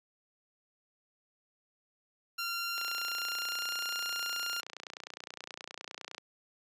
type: tone with pitch glide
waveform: 15% pulse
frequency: 1382 to 1399.7 Hz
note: F6 to F6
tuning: -19 to +3 cents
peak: -27 dBFS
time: 2.38-4.61 s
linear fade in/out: 10 ms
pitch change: +22 cents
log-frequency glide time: 2.53-3.73 s
type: click train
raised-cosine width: 0.2 ms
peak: -24 dBFS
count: 102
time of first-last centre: 2.78-6.181 s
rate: 29.7 Hz
effects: high-pass 400 Hz 12 dB/octave + resampled to 32000 Hz